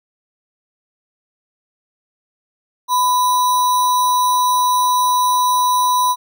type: tone with sample-and-hold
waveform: sine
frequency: 998 Hz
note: B5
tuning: 18 cents sharp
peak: -12 dBFS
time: 2.88-6.16 s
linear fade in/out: 50 ms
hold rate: 4900 Hz
effects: none